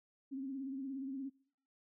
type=tone with vibrato; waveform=sine; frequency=269.3 Hz; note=C#4; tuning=50 cents flat; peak=-39 dBFS; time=0.31-1.3 s; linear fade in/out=20 ms; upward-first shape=sine; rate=17 Hz; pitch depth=62 cents each way; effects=noise-tail reverb RT60 0.7 s tail -26 dB re dry